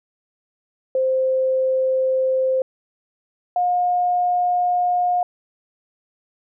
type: tone pair in turn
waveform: sine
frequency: 522 / 715.3 Hz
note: C5 / F5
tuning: -4 / +41 cents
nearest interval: perfect fourth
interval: 545 cents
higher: second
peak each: -16 dBFS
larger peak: neither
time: 0.95-2.62 / 3.56-5.23 s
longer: neither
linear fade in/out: 2 ms
effects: none